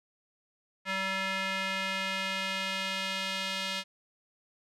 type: tone with band-pass filter sweep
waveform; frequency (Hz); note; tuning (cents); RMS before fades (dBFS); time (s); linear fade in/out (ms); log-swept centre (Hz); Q
square; 191.7; G3; -38; -33; 0.85-3.84; 50; 2100 to 3400; 1.5
effects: none